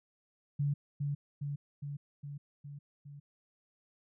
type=tone with echo; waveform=sine; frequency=143.3 Hz; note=D3; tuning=42 cents flat; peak=-28 dBFS; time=0.59-0.74 s; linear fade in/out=10 ms; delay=410 ms; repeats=6; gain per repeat=-3 dB; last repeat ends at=3.2 s; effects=none